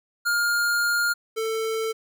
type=tone pair in turn; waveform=square; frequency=1412 / 444.8 Hz; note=F6 / A4; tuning=+19 / +19 cents; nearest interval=octave + minor sixth; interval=2000 cents; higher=first; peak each=-21 / -25 dBFS; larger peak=first; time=0.25-1.14 / 1.36-1.93 s; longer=first; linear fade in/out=20 ms; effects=none